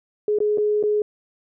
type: tone with dropouts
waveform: sine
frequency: 420 Hz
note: G#4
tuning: 19 cents sharp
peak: -17 dBFS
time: 0.28-1.02 s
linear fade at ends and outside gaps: 2 ms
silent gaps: 0.387-0.403 / 0.575-0.582 / 0.828-0.836 s
effects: none